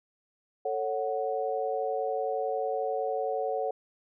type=chord; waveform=sine; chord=F# minor; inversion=first; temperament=just; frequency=444 / 555 / 740 Hz; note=A4 / C#5 / F#5; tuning=+16 / +2 / 0 cents; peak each=-32 dBFS; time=0.65-3.71 s; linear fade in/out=5 ms; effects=none